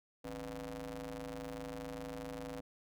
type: ring-modulated tone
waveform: sawtooth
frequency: 112.4 Hz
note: A2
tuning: 37 cents sharp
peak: -35 dBFS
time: 0.24-2.61 s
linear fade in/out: 10 ms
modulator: 381 Hz
effects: none